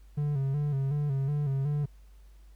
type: tone with vibrato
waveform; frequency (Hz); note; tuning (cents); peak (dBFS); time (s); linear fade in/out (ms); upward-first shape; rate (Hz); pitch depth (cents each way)
triangle; 141.2; C#3; +32; -24; 0.17-1.86; 10; square; 2.7; 68
effects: added 50 Hz sine -50 dBFS peak until 2.55 s + pink hiss -68 dBFS RMS until 2.55 s